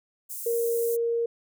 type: high-pass noise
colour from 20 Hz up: white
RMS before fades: -36 dBFS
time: 0.29-0.97 s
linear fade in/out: 20 ms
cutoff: 7400 Hz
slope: 24 dB/octave
type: tone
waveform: sine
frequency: 466.2 Hz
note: A#4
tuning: in tune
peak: -23 dBFS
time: 0.46-1.26 s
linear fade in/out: 5 ms
effects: none